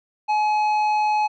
sine tone with tanh clipping, 848 Hz, G#5, 36 cents sharp, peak -19 dBFS, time 0.28-1.28 s, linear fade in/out 20 ms, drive 9 dB, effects none

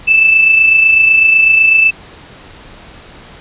sine tone with amplitude modulation, 2637 Hz, E7, in tune, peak -3 dBFS, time 0.07-1.91 s, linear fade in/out 20 ms, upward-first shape sine, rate 28 Hz, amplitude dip 45%, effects pink hiss -36 dBFS RMS until 3.4 s + resampled to 8000 Hz

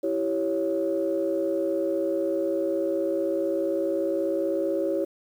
sine chord, C# diminished, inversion first, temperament equal with one note detuned, 329.6 / 389.7 / 554.4 Hz, E4 / G4 / C#5, 0 / -10 / 0 cents, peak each -27 / -28 / -26 dBFS, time 0.03-5.05 s, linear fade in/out 10 ms, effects tanh soft clip ceiling -15 dBFS + 9-bit

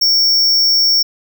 square tone, 5480 Hz, F8, 34 cents flat, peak -10 dBFS, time 0.01-1.03 s, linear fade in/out 10 ms, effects none

